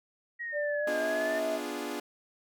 sine exponential two-way sweep, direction down then up, 1906 to 1609 to 1805 Hz, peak -34 dBFS, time 0.39-1.4 s, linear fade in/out 20 ms, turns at 1 s
sine tone with pitch glide, 587.3 to 644.2 Hz, D5 to E5, 0 to -40 cents, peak -29 dBFS, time 0.52-1.6 s, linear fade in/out 50 ms, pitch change +160 cents, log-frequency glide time 0.79-1.05 s
sawtooth chord, B diminished seventh, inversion none, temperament equal, 246.9 / 293.7 / 349.2 / 415.3 Hz, B3 / D4 / F4 / Ab4, 0 / 0 / 0 / 0 cents, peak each -37 / -34 / -36 / -36 dBFS, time 0.87-2 s, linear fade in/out 5 ms
effects none

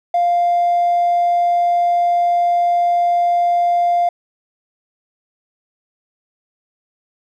triangle tone, 698.5 Hz, F5, in tune, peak -9 dBFS, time 0.14-4.09 s, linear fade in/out 5 ms, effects tanh soft clip ceiling -9 dBFS

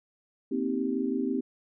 sine chord, C minor seventh, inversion third, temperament just, 235.5 / 261.6 / 314 / 392.4 Hz, Bb3 / C4 / Eb4 / G4, +18 / 0 / +16 / +2 cents, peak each -33 / -29 / -34 / -33 dBFS, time 0.51-1.41 s, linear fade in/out 10 ms, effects none

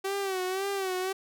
sawtooth tone with vibrato, 382.6 Hz, G4, 42 cents flat, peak -25 dBFS, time 0.04-1.13 s, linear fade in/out 10 ms, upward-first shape sine, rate 1.9 Hz, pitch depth 73 cents each way, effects none

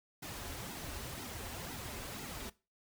pink noise with flanger, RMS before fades -44 dBFS, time 0.22-2.5 s, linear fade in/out 10 ms, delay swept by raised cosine 1.7 to 6.5 ms, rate 2 Hz, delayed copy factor -0.8, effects noise-tail reverb RT60 0.3 s tail -20 dB re dry

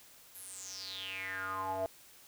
square tone with band-pass filter sweep, 95.2 Hz, F#2, 50 cents sharp, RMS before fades -40 dBFS, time 0.35-1.86 s, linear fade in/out 0 ms, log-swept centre 12000 to 630 Hz, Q 8, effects white hiss -58 dBFS RMS until 2.27 s

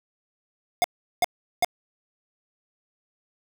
square tone bursts, 712 Hz, F5, 33 cents sharp, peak -18 dBFS, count 3, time 0.82-1.646 s, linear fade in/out 0 ms, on 22 ms, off 380 ms, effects none

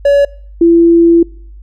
triangle / sine tone pair in turn, 567 / 337.1 Hz, C#5 / E4, +39 / +39 cents, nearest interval major sixth, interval 900 cents, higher first, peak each -3 dBFS, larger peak neither, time 0.05-0.25 / 0.61-1.23 s, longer second, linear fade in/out 5 ms, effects noise-tail reverb RT60 0.6 s tail -25 dB re dry + added 50 Hz sine -30 dBFS peak until 1.62 s

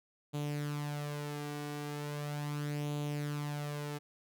sawtooth tone with flanger, 146.83 Hz, D3, in tune, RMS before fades -38 dBFS, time 0.33-3.99 s, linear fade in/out 20 ms, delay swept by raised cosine 0.28 to 2.68 ms, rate 0.38 Hz, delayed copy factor +0.55, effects none

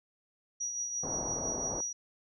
sine tone with tremolo, 5790 Hz, F#8, 38 cents flat, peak -31 dBFS, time 0.6-1.93 s, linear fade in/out 10 ms, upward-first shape triangle, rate 5.9 Hz, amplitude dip 50%
white low-pass noise, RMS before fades -39 dBFS, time 1.03-1.81 s, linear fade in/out 5 ms, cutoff 820 Hz, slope 24 dB/octave
effects none

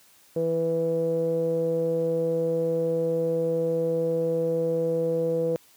sawtooth tone with low-pass filter, 164.81 Hz, E3, in tune, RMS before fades -25 dBFS, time 0.36-5.56 s, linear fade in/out 0 ms, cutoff 490 Hz, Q 8.7, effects white hiss -57 dBFS RMS until 5.76 s + high-pass 80 Hz 12 dB/octave

